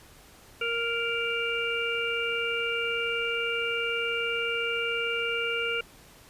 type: harmonic tone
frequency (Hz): 466.2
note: A#4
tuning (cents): 0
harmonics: 1 / 3 / 5 / 6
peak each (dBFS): -32 / -32 / -32 / -32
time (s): 0.61-5.81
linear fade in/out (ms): 5
effects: pink hiss -53 dBFS RMS until 6.29 s + resampled to 32000 Hz